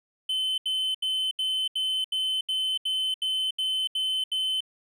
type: tone bursts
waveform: triangle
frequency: 3057 Hz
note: G7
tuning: 44 cents flat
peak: -23 dBFS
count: 12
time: 0.29-4.606 s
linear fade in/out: 5 ms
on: 290 ms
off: 76 ms
effects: none